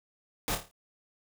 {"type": "noise with echo", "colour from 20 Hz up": "pink", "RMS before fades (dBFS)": -31, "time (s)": [0.48, 0.55], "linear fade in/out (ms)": 0, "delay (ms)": 27, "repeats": 6, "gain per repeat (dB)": -6, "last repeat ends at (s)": 0.712, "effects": []}